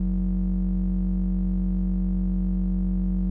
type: ring-modulated tone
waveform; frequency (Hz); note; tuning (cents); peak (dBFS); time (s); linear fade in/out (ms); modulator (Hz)
triangle; 69.3; C#2; 0; -16; 0-3.3; 5; 115
effects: none